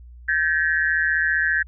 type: tone cluster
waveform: sine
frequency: 1556 / 1711 / 1882 Hz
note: G6 / A6 / A#6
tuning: -13 / -49 / +16 cents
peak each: -22 / -21 / -25 dBFS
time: 0.28-1.63 s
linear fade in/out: 10 ms
effects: added 60 Hz sine -40 dBFS peak until 1.67 s